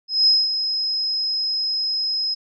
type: tone with ADSR envelope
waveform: sine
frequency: 5110 Hz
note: D#8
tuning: 45 cents sharp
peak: -11 dBFS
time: 0.08-2.35 s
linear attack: 190 ms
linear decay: 210 ms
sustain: -9 dB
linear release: 19 ms
effects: none